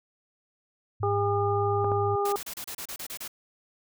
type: tone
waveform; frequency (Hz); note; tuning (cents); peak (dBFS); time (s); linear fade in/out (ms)
sine; 103.83; G#2; 0; -29; 1-2.16; 10
type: harmonic tone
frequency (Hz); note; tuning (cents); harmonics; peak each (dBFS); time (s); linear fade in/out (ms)
404.5; G#4; -46; 1 / 2 / 3; -26 / -29 / -31; 1.03-2.36; 2
type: clicks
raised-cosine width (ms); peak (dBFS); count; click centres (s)
1; -19; 2; 1.845 / 1.918
type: noise bursts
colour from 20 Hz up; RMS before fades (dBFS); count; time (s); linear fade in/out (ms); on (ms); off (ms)
white; -37; 10; 2.25-3.279; 5; 75; 31
effects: none